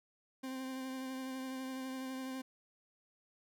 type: tone with vibrato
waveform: 40% pulse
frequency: 261.6 Hz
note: C4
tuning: in tune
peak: -39 dBFS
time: 0.43-2.42 s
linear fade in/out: 10 ms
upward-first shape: triangle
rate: 12 Hz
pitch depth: 22 cents each way
effects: none